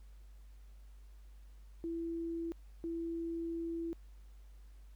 sine tone bursts at uneven times, 333.4 Hz, E4, 20 cents sharp, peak -36 dBFS, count 2, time 1.84-2.52 / 2.84-3.93 s, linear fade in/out 0 ms, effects added 50 Hz sine -52 dBFS peak until 4.95 s + pink hiss -72 dBFS RMS until 4.95 s

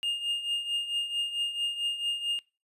triangle tone with tremolo, 2828 Hz, F7, 21 cents sharp, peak -24 dBFS, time 0.03-2.39 s, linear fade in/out 0 ms, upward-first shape triangle, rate 4.5 Hz, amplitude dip 75%, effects noise-tail reverb RT60 0.3 s tail -22 dB re dry + resampled to 32000 Hz

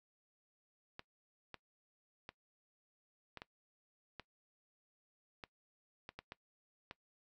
clicks, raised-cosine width 0.3 ms, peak -30 dBFS, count 11, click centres 0.994 / 1.543 / 2.291 / 3.373 / 3.419 / 4.197 / 5.438 / 6.091 / 6.19 / 6.321 / 6.911 s, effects noise-tail reverb RT60 0.1 s tail -20 dB re dry

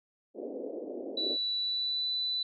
white band-pass noise, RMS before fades -39 dBFS, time 0.34-1.38 s, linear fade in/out 50 ms, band 250 to 570 Hz, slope 48 dB/octave
sine tone with pitch glide, 3951 to 3985 Hz, B7 to B7, 0 to +15 cents, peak -29 dBFS, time 1.17-2.43 s, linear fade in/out 5 ms, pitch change +15 cents, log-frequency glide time 1.6-2.09 s
effects none

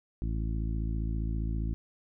harmonic tone, 55 Hz, A1, in tune, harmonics 1 / 2 / 3 / 4 / 5 / 6, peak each -30 / -36 / -40 / -42 / -44 / -46 dBFS, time 0.22-1.74 s, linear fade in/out 0 ms, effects none

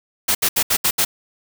white noise bursts at uneven times, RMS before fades -17 dBFS, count 6, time 0.28-0.35 / 0.42-0.49 / 0.56-0.63 / 0.7-0.77 / 0.84-0.91 / 0.98-1.05 s, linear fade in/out 10 ms, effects none

